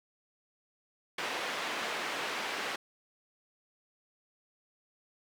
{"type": "band-pass noise", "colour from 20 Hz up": "white", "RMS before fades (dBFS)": -36, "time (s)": [1.18, 2.76], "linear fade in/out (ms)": 5, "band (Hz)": [310, 2500], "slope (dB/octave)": 12, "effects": []}